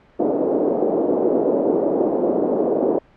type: band-pass noise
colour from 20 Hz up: pink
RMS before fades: -19 dBFS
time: 0.19-2.99 s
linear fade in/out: 10 ms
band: 290 to 580 Hz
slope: 24 dB/octave
effects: pink hiss -52 dBFS RMS until 3.16 s + low-pass 2000 Hz 12 dB/octave